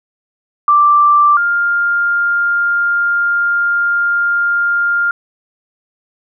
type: tone pair in turn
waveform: sine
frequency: 1174.7 / 1402.6 Hz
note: D6 / F6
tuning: 0 / +7 cents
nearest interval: minor third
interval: 307 cents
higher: second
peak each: -6 / -11 dBFS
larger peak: first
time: 0.68-1.37 / 1.37-5.11 s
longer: second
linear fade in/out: 2 ms
effects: none

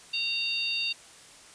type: harmonic tone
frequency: 920 Hz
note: A#5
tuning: 23 cents flat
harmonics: 3 / 4 / 5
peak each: -30 / -33 / -32 dBFS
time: 0.13-0.93 s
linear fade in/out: 10 ms
effects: white hiss -51 dBFS RMS until 1.54 s + resampled to 22050 Hz

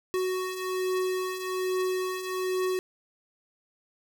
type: beating tone pair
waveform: square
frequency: 370 / 371.2 Hz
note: F#4 / F#4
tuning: 0 / +6 cents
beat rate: 1.2 Hz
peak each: -35 / -29 dBFS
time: 0.14-2.79 s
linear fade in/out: 0 ms
effects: none

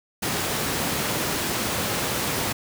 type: high-pass noise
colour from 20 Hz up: pink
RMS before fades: -26 dBFS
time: 0.22-2.53 s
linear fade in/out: 10 ms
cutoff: 110 Hz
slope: 12 dB/octave
effects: none

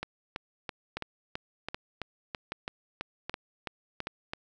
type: two click trains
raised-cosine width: 0.3 ms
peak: -18 / -18 dBFS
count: 14 / 5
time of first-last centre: 0.03-4.335 / 0.97-4.071 s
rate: 3.02 / 1.29 Hz
effects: none

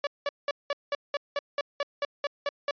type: tone bursts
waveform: sawtooth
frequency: 572 Hz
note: D5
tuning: 46 cents flat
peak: -22 dBFS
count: 13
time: 0.04-2.71 s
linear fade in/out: 2 ms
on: 30 ms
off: 190 ms
effects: resampled to 11025 Hz

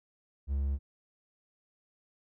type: tone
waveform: triangle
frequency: 69.2 Hz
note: C#2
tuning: 2 cents flat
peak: -26 dBFS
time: 0.47-0.79 s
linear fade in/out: 50 ms
effects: none

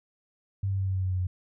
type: tone with pitch steps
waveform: sine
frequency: 98 / 96.99 / 95.98 / 94.99 / 94.01 / 93.04 / 92.07 / 91.12 Hz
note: G2 / G2 / G2 / F#2 / F#2 / F#2 / F#2 / F#2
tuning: 0 / -18 / -36 / +46 / +28 / +10 / -8 / -26 cents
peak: -25 dBFS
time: 0.63-1.27 s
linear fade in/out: 5 ms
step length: 80 ms
effects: none

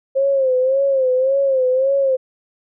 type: tone with vibrato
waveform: sine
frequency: 530 Hz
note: C5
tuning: 22 cents sharp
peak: -13 dBFS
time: 0.15-2.17 s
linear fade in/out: 20 ms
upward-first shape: sine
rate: 1.8 Hz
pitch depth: 78 cents each way
effects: none

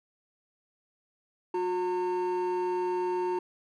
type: tone pair together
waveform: triangle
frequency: 360.8 / 910 Hz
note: F#4 / A#5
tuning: -44 / -42 cents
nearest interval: octave + major third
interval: 1602 cents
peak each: -25 / -29 dBFS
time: 1.54-3.39 s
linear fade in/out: 5 ms
effects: tanh soft clip ceiling -22 dBFS

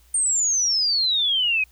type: exponential sweep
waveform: sine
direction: down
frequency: 8870 to 2485 Hz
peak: -18 dBFS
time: 0.14-1.64 s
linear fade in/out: 5 ms
effects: added 60 Hz sine -53 dBFS peak until 1.71 s + white hiss -59 dBFS RMS until 1.71 s

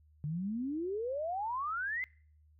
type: exponential sweep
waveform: sine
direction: up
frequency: 143 to 2094 Hz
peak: -33 dBFS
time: 0.24-2.04 s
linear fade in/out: 0 ms
effects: noise-tail reverb RT60 0.5 s tail -25 dB re dry + added 76 Hz sine -61 dBFS peak until 2.59 s

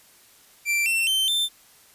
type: tone with pitch steps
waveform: 45% pulse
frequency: 2349 / 2698 / 3100 / 3560 Hz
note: D7 / E7 / G7 / A7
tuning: 0 / +40 / -20 / +20 cents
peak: -20 dBFS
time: 0.65-1.49 s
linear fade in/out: 50 ms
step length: 210 ms
effects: white hiss -54 dBFS RMS until 1.94 s + resampled to 32000 Hz

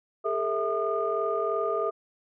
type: tone cluster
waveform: sine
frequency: 407.8 / 450.8 / 655 / 1216 Hz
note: G#4 / A4 / E5 / D#6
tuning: -32 / +42 / -11 / -40 cents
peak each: -30 dBFS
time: 0.24-1.91 s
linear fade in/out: 20 ms
effects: tanh soft clip ceiling -14 dBFS

